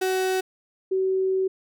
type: tone pair in turn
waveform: 35% pulse / sine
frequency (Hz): 375.2 / 379.1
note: F#4 / F#4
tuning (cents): +24 / +42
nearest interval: unison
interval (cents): 18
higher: second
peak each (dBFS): -20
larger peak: neither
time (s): 0.01-0.41 / 0.91-1.48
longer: second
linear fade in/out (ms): 10
effects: none